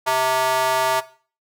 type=tone with high-pass filter; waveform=square; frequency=130 Hz; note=C3; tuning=11 cents flat; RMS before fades=-19 dBFS; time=0.06-1.01 s; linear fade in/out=20 ms; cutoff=830 Hz; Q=3; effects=noise-tail reverb RT60 0.4 s tail -17 dB re dry